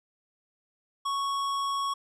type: tone with hard clipping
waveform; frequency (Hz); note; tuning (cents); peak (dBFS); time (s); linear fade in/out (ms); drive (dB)
triangle; 1108.7; C#6; 0; -29; 1.05-1.94; 10; 17
effects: none